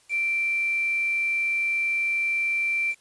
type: tone with quantisation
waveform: sine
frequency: 2349 Hz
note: D7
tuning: in tune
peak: -22 dBFS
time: 0.09-2.95 s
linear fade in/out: 50 ms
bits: 7
effects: white hiss -60 dBFS RMS until 3 s + resampled to 24000 Hz